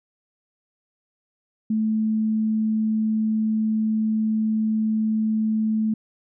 sine tone, 218.2 Hz, A3, 14 cents flat, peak -19 dBFS, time 1.7-5.94 s, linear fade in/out 5 ms, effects none

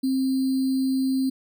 sine tone with sample-and-hold, 264.2 Hz, C4, 17 cents sharp, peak -20 dBFS, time 0.03-1.3 s, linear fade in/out 10 ms, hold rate 4410 Hz, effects none

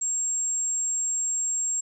sine tone, 7530 Hz, A#8, 16 cents sharp, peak -24 dBFS, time 0.01-1.81 s, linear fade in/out 10 ms, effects none

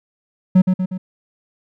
triangle tone with echo, 185 Hz, F#3, in tune, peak -5 dBFS, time 0.55-0.62 s, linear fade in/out 10 ms, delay 120 ms, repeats 3, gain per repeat -5 dB, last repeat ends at 0.98 s, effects none

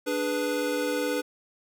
square chord, G# diminished, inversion second, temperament equal, 293.7 / 415.3 / 493.9 Hz, D4 / G#4 / B4, 0 / 0 / 0 cents, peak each -31 / -34 / -29 dBFS, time 0.06-1.22 s, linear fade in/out 20 ms, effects none

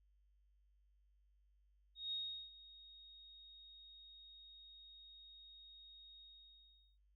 sine tone with ADSR envelope, 3740 Hz, A#7, 5 cents sharp, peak -39 dBFS, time 1.95-6.98 s, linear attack 170 ms, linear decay 380 ms, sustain -18 dB, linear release 770 ms, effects noise-tail reverb RT60 0.3 s tail -25 dB re dry + added 50 Hz sine -70 dBFS peak until 7.15 s

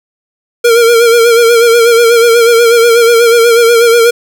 square tone with vibrato, 466.2 Hz, A#4, in tune, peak -4 dBFS, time 0.64-4.11 s, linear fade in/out 10 ms, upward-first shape sine, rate 8.2 Hz, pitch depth 49 cents each way, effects none

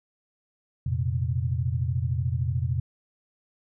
sine chord, F suspended fourth, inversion none, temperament equal with one note detuned, 87.31 / 117.35 / 130.81 Hz, F2 / Bb2 / C3, 0 / +12 / 0 cents, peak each -28 dBFS, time 0.86-2.8 s, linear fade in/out 5 ms, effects none

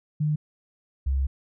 sine tone pair in turn, 151.3 / 67.4 Hz, D#3 / C#2, -48 / -48 cents, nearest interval octave + major second, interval 1400 cents, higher first, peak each -21 dBFS, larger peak neither, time 0.2-0.36 / 1.06-1.27 s, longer second, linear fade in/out 10 ms, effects none

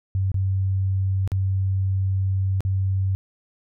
sine tone with dropouts, 95.8 Hz, G2, 39 cents flat, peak -19 dBFS, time 0.15-3.15 s, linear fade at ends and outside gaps 0 ms, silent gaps 0.317-0.343 / 1.276-1.318 / 2.606-2.65 s, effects none

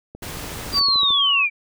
click train, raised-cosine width 2 ms, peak -23 dBFS, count 14, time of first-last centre 0.15-1.106 s, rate 13.6 Hz
pink noise, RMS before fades -32 dBFS, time 0.22-0.8 s, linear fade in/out 10 ms
sine linear sweep, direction down, 4813 to 2300 Hz, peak -15 dBFS, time 0.72-1.5 s, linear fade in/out 50 ms
sine tone, 1124 Hz, C#6, 24 cents sharp, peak -24 dBFS, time 0.73-1.46 s, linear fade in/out 50 ms
effects none

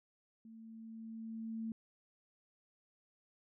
sine tone with level ramp, 224.2 Hz, A3, 33 cents sharp, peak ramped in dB -52 to -37 dBFS, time 0.45-1.72 s, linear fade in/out 2 ms, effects none

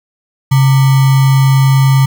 sine tone with sample-and-hold, 134.9 Hz, C#3, 47 cents flat, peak -5 dBFS, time 0.51-2.06 s, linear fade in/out 10 ms, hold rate 1050 Hz, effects none

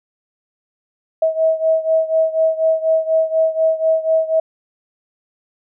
sine beating tone pair, 641 / 645.1 Hz, E5 / E5, -49 / -38 cents, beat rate 4.1 Hz, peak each -15 / -18 dBFS, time 1.22-4.4 s, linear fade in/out 5 ms, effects none

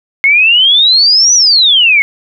sine exponential two-way sweep, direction up then down, 2149 to 6030 to 2149 Hz, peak -4 dBFS, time 0.24-2.02 s, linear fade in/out 0 ms, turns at 1.34 s, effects none

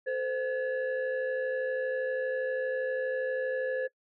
sine tone cluster, 443.5 / 516 / 1705 Hz, A4 / C5 / G#6, +14 / -24 / +45 cents, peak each -36 / -29 / -34 dBFS, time 0.06-3.88 s, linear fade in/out 20 ms, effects noise-tail reverb RT60 0.1 s tail -23 dB re dry + tanh soft clip ceiling -23 dBFS

